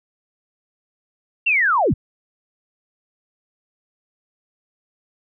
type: linear sweep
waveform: sine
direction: down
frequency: 2794 to 51.91 Hz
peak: -14 dBFS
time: 1.46-1.94 s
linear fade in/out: 10 ms
effects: none